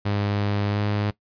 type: tone with pitch glide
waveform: sawtooth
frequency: 102.1 to 103.59 Hz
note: G#2 to G#2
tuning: -29 to -4 cents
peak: -18 dBFS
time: 0.05-1.11 s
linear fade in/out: 10 ms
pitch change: +25 cents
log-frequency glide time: 0.66-0.81 s
effects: noise-tail reverb RT60 0.1 s tail -18 dB re dry + resampled to 11025 Hz

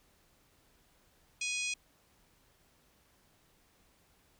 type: harmonic tone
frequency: 830.6 Hz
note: G#5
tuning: in tune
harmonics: 3 / 4 / 5 / 6 / 7 / 8 / 9 / 10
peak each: -35 / -43 / -45 / -45 / -42 / -45 / -49 / -45 dBFS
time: 1.41-1.74 s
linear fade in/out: 5 ms
effects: pink hiss -68 dBFS RMS until 4.39 s

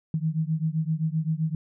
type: beating tone pair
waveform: sine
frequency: 155.56 / 163.26 Hz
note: D#3 / E3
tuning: 0 / -16 cents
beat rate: 7.7 Hz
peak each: -26 / -27 dBFS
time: 0.14-1.55 s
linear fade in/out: 2 ms
effects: none

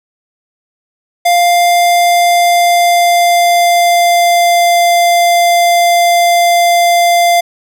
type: tone with pitch glide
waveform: square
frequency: 698.5 to 693.3 Hz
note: F5 to F5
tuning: 0 to -13 cents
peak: -7 dBFS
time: 1.25-7.41 s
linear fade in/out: 10 ms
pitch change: -13 cents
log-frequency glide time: 1.73-4.81 s
effects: none

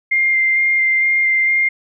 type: tone with vibrato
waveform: sine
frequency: 2104 Hz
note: C7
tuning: 9 cents sharp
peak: -12 dBFS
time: 0.11-1.69 s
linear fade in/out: 10 ms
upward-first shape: square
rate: 2.2 Hz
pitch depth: 9 cents each way
effects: none

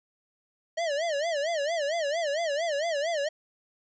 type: tone with vibrato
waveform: square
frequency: 620 Hz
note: D#5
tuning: 6 cents flat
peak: -27 dBFS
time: 0.77-3.29 s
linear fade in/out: 10 ms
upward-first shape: sine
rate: 4.4 Hz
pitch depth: 180 cents each way
effects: resampled to 16000 Hz + 10-bit

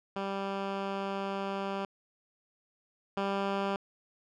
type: tone pair in turn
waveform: 10% pulse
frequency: 196.2 / 197.31 Hz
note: G3 / G3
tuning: +2 / +12 cents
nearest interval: unison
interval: 10 cents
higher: second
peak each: -24 / -21 dBFS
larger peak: second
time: 0.16-1.85 / 3.17-3.76 s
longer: first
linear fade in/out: 2 ms
effects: low-pass 3000 Hz 12 dB/octave

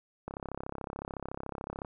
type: click train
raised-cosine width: 1 ms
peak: -23 dBFS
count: 54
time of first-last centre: 0.28-1.848 s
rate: 33.8 Hz
effects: none

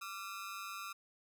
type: ring-modulated tone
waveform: sawtooth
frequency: 1271 Hz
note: D#6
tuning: 36 cents sharp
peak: -36 dBFS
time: 0.01-0.93 s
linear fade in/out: 10 ms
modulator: 100 Hz
effects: none

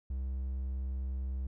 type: tone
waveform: triangle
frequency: 65.41 Hz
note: C2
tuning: in tune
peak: -31 dBFS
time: 0.1-1.47 s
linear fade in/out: 5 ms
effects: none

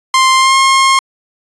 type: tone with pitch glide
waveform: sawtooth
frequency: 1049 to 1071.7 Hz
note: C6 to C6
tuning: +4 to +41 cents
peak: -3 dBFS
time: 0.14-0.99 s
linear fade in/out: 2 ms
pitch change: +37 cents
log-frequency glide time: 0.37-0.56 s
effects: resampled to 22050 Hz

